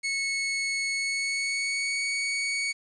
sawtooth tone with pitch glide, 2200 to 2235 Hz, C#7 to C#7, -14 to +14 cents, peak -23 dBFS, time 0.03-2.73 s, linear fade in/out 20 ms, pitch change +28 cents, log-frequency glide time 0.92-2.04 s, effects resampled to 22050 Hz + 9-bit

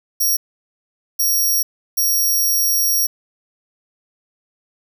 10% pulse tone bursts at uneven times, 5650 Hz, F8, 19 cents sharp, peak -9 dBFS, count 3, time 0.2-0.37 / 1.19-1.63 / 1.97-3.07 s, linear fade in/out 10 ms, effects none

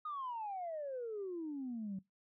sine exponential sweep, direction down, 1256 to 185 Hz, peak -38 dBFS, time 0.05-1.99 s, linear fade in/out 5 ms, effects noise-tail reverb RT60 0.2 s tail -22 dB re dry + tanh soft clip ceiling -35 dBFS

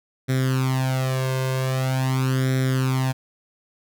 sawtooth tone with flanger, 130.81 Hz, C3, in tune, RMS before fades -22 dBFS, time 0.28-3.13 s, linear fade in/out 20 ms, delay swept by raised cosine 0.53 to 1.93 ms, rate 0.44 Hz, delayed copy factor +0.8, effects none

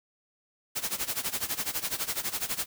white noise with tremolo, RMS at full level -29 dBFS, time 0.75-2.66 s, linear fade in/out 20 ms, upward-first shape sine, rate 12 Hz, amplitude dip 85%, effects none

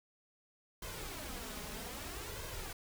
pink noise with flanger, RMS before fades -44 dBFS, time 0.82-2.73 s, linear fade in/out 5 ms, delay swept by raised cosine 1.9 to 4.8 ms, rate 0.62 Hz, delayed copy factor +0.65, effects none

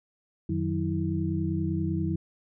sine tone cluster, 89.9 / 154.8 / 185 / 324.4 Hz, F#2 / D#3 / F#3 / E4, -49 / -9 / 0 / -28 cents, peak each -31 dBFS, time 0.49-2.16 s, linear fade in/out 5 ms, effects none

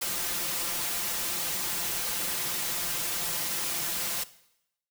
white noise with comb filter, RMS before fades -31 dBFS, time 0.01-4.24 s, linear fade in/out 10 ms, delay 5.8 ms, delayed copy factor +0.75, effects noise-tail reverb RT60 0.8 s tail -17 dB re dry

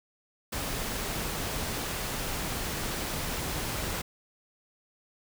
pink noise, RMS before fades -33 dBFS, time 0.52-4.02 s, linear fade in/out 10 ms, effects none

